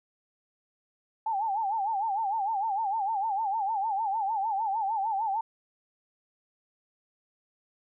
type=tone with vibrato; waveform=sine; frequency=838 Hz; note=G#5; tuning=15 cents sharp; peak=-26 dBFS; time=1.26-5.41 s; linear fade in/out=5 ms; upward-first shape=sine; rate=6.6 Hz; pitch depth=150 cents each way; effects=none